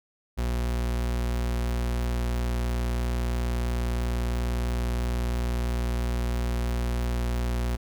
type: tone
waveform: 40% pulse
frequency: 59.8 Hz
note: A#1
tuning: 45 cents sharp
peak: -24 dBFS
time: 0.37-7.77 s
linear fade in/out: 20 ms
effects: none